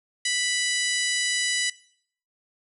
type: harmonic tone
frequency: 987.8 Hz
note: B5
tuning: in tune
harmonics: 2 / 3 / 4 / 5 / 6 / 7 / 8 / 9 / 10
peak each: -28 / -30 / -31 / -32 / -33 / -33 / -34 / -35 / -35 dBFS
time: 0.25-1.7 s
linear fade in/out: 5 ms
effects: noise-tail reverb RT60 0.6 s tail -20 dB re dry